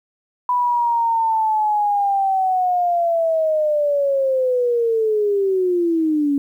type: linear sweep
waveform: sine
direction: down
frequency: 992 to 277.2 Hz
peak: -15 dBFS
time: 0.49-6.38 s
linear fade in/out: 2 ms
effects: 9-bit